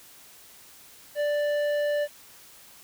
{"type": "tone with tanh clipping", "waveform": "sine", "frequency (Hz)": 587.3, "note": "D5", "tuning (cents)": 0, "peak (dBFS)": -25, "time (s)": [1.15, 2.08], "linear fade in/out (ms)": 50, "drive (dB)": 11, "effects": ["white hiss -51 dBFS RMS until 2.83 s"]}